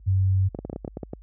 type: tone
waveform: sine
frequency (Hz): 95.3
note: G2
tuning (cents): -48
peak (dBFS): -17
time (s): 0.06-0.49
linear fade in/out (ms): 20
type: clicks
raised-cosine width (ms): 2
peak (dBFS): -18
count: 11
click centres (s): 0.548 / 0.589 / 0.65 / 0.698 / 0.73 / 0.761 / 0.848 / 0.878 / 0.971 / 1.032 / 1.134
effects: added 50 Hz sine -39 dBFS peak until 1.22 s + high-pass 60 Hz 12 dB/octave